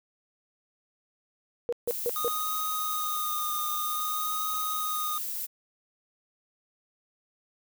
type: tone bursts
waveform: sine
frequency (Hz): 477.6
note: A#4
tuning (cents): +42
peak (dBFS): -25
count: 4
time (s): 1.69-2.28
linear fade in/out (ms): 0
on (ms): 35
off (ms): 150
type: noise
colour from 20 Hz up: violet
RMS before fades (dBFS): -34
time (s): 1.87-5.47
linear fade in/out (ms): 20
type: tone with vibrato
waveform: square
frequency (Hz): 1233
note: D#6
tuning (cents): -16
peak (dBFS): -31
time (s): 2.16-5.18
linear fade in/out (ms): 2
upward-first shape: sine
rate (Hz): 0.52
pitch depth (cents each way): 21
effects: none